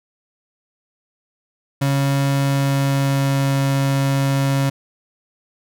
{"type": "tone with pitch glide", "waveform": "35% pulse", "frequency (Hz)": [138.59, 137.32], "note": ["C#3", "C#3"], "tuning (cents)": [0, -16], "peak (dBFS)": -14, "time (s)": [1.81, 4.7], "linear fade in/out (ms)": 10, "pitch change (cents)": -16, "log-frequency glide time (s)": [2.31, 3.6], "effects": []}